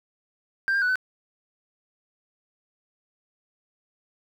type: tone with pitch steps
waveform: sine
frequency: 1578 / 1602 / 1480 / 1512 Hz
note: G6 / G6 / F#6 / F#6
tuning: +11 / +37 / 0 / +37 cents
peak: -18 dBFS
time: 0.68-0.956 s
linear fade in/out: 0 ms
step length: 69 ms
effects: tanh soft clip ceiling -19 dBFS + 9-bit

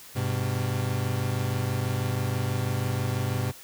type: tone pair together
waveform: 40% pulse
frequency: 100.7 / 126.87 Hz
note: G2 / B2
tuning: +47 / +47 cents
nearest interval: major third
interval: 400 cents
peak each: -28 / -27 dBFS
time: 0.15-3.52 s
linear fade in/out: 20 ms
effects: white hiss -47 dBFS RMS until 3.63 s

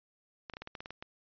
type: clicks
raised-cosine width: 0.3 ms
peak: -26 dBFS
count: 10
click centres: 0.498 / 0.537 / 0.569 / 0.62 / 0.674 / 0.752 / 0.805 / 0.859 / 0.906 / 1.025 s
effects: resampled to 11025 Hz

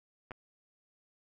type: clicks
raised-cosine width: 0.5 ms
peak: -29 dBFS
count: 2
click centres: 0.309 / 0.317 s
effects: none

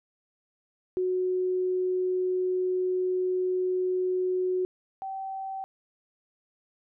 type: tone pair in turn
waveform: sine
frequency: 367.8 / 771.7 Hz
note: F#4 / G5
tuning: -10 / -27 cents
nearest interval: octave + minor second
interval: 1283 cents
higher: second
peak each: -24 / -32 dBFS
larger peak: first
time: 0.97-4.65 / 5.02-5.64 s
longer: first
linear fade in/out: 0 ms
effects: none

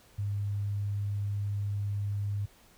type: tone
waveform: sine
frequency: 101.6 Hz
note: G#2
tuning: 38 cents flat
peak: -29 dBFS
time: 0.18-2.46 s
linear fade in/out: 10 ms
effects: pink hiss -60 dBFS RMS until 2.77 s

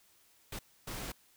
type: noise bursts at uneven times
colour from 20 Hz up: pink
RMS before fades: -41 dBFS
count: 2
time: 0.52-0.59 / 0.87-1.12 s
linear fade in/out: 5 ms
effects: white hiss -66 dBFS RMS until 1.36 s

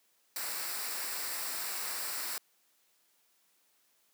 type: noise with comb filter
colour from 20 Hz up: white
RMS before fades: -37 dBFS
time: 0.36-2.38 s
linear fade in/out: 2 ms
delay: 0.31 ms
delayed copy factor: -0.55
effects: white hiss -71 dBFS RMS until 4.13 s + high-pass 200 Hz 12 dB/octave

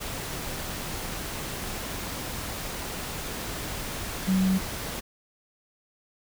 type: tone in noise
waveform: sine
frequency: 188.7 Hz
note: F#3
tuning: 34 cents sharp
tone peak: -20 dBFS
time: 4.27-4.59 s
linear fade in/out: 20 ms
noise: pink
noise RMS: -34 dBFS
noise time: 0-5.01 s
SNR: +11 dB
effects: none

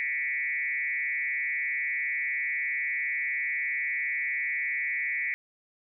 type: tone with frequency modulation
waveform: sine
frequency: 2091 Hz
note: C7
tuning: 2 cents flat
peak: -27 dBFS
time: 0-5.34 s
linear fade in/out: 0 ms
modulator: 143 Hz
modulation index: 1.7
effects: none

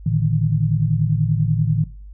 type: tone cluster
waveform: sine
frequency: 111.8 / 148.3 / 158.6 Hz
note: A2 / D3 / D#3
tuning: +28 / +17 / +33 cents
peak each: -20 dBFS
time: 0.06-1.84 s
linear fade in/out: 5 ms
effects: noise-tail reverb RT60 0.4 s tail -18 dB re dry + added 50 Hz sine -35 dBFS peak until 2.13 s

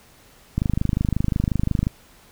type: click train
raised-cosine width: 5 ms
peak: -8 dBFS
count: 34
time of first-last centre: 0.58-1.869 s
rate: 25.6 Hz
effects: pink hiss -52 dBFS RMS until 2.31 s

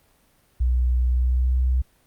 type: tone with pitch glide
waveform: sine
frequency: 61.74 to 63.44 Hz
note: B1 to B1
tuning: 0 to +47 cents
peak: -17 dBFS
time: 0.6-1.82 s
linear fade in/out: 10 ms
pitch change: +47 cents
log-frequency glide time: 1.08-1.59 s
effects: pink hiss -61 dBFS RMS until 2.06 s + Opus 32 kbps

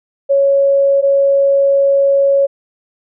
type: tone pair in turn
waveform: sine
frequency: 554.4 / 554.4 Hz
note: C#5 / C#5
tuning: 0 / 0 cents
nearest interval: unison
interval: 0 cents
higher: neither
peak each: -8 dBFS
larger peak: neither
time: 0.29-1.02 / 1.02-2.47 s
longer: second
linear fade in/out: 20 ms
effects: none

